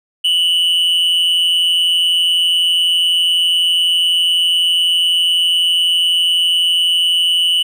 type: tone with amplitude modulation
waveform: triangle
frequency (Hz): 2960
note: F#7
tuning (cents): 0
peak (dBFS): -7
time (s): 0.24-7.63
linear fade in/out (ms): 10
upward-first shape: sine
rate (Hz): 172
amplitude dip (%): 60
effects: none

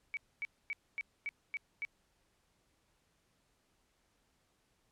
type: tone bursts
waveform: sine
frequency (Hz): 2273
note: C#7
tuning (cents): +43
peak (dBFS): -35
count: 7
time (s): 0.14-1.85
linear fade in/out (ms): 0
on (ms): 30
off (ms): 250
effects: pink hiss -75 dBFS RMS until 4.91 s + low-pass 11000 Hz 12 dB/octave

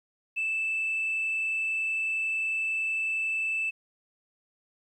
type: tone with frequency modulation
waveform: sine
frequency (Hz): 2637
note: E7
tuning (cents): 0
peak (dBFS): -25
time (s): 0.36-3.71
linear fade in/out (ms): 20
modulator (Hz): 31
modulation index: 0.45
effects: tanh soft clip ceiling -23 dBFS + 11-bit

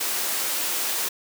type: high-pass noise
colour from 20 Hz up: white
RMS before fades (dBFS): -26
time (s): 0-1.09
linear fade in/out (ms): 10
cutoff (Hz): 280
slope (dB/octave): 12
effects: none

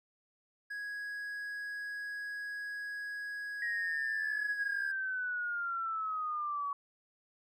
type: tone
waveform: triangle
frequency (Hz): 1661.2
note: G#6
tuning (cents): 0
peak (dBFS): -36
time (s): 0.7-4.92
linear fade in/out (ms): 10
type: linear sweep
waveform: sine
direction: down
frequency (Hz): 1895 to 1123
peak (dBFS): -33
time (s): 3.62-6.73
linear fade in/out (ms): 2
effects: none

